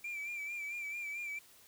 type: tone with vibrato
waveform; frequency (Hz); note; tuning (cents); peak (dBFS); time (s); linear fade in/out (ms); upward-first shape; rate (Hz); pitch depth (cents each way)
triangle; 2349; D7; 0; -36; 0.04-1.39; 5; sine; 4.5; 49
effects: tanh soft clip ceiling -32 dBFS + white hiss -61 dBFS RMS until 1.67 s